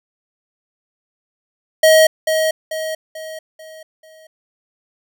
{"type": "tone with echo", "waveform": "square", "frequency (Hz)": 633, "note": "D#5", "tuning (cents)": 30, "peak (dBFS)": -8, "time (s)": [1.83, 2.07], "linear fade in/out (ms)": 5, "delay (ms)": 440, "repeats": 5, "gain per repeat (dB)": -7, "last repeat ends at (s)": 4.27, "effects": []}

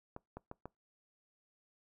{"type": "clicks", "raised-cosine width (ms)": 1, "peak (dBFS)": -30, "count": 4, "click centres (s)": [0.164, 0.37, 0.514, 0.656], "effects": ["noise-tail reverb RT60 0.2 s tail -24 dB re dry"]}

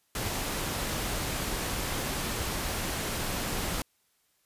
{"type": "noise", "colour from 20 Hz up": "pink", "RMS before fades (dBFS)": -32, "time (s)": [0.15, 3.82], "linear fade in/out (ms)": 2, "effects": ["white hiss -71 dBFS RMS until 4.45 s", "resampled to 32000 Hz"]}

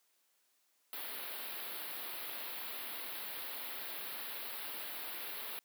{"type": "band-stop noise", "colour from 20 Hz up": "white", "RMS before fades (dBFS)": -43, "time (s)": [0.93, 5.59], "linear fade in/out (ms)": 0, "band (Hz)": [4400, 11000], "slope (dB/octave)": 48, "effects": ["white hiss -75 dBFS RMS until 5.64 s", "high-pass 300 Hz 12 dB/octave"]}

